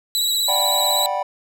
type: tone with vibrato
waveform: sawtooth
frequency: 3916 Hz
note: B7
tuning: 15 cents flat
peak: -15 dBFS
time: 0.15-1.06 s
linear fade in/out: 0 ms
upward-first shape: triangle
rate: 16 Hz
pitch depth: 45 cents each way
type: chord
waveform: triangle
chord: G major seventh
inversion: second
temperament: just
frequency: 588 / 735 / 784 / 980 Hz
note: D5 / F#5 / G5 / B5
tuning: +2 / -12 / 0 / -14 cents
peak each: -24 dBFS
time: 0.48-1.23 s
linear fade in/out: 5 ms
effects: none